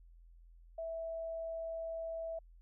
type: tone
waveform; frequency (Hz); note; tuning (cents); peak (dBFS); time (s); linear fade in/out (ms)
sine; 656; E5; -9; -38; 0.78-2.39; 5
effects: added 42 Hz sine -56 dBFS peak until 2.61 s